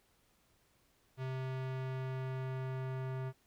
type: tone with low-pass filter sweep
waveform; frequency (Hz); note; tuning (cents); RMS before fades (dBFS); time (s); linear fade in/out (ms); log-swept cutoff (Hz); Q
square; 130.81; C3; 0; -39; 1.17-3.33; 50; 3100 to 1700; 0.81
effects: pink hiss -72 dBFS RMS until 3.46 s